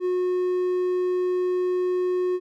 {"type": "tone", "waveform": "triangle", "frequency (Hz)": 363.2, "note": "F#4", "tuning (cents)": -32, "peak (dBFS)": -19, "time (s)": [0, 2.4], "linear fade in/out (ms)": 50, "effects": []}